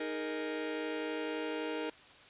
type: chord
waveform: sawtooth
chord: D# suspended fourth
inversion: none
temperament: just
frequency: 311.1 / 414.8 / 466.7 Hz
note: D#4 / G#4 / A#4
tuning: 0 / -2 / +2 cents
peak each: -34 / -39 / -34 dBFS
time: 0-1.9 s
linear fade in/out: 5 ms
effects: white hiss -56 dBFS RMS until 2.29 s + resampled to 8000 Hz